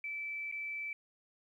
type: tone with dropouts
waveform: sine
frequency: 2318 Hz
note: D7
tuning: 23 cents flat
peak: -37 dBFS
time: 0.04-0.93 s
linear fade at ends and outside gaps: 2 ms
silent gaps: 0.515-0.523 s
effects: 12-bit